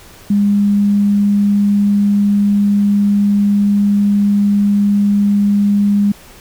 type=tone; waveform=sine; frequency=203.3 Hz; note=G#3; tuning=37 cents flat; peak=-9 dBFS; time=0.3-6.12 s; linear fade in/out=5 ms; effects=pink hiss -40 dBFS RMS until 6.4 s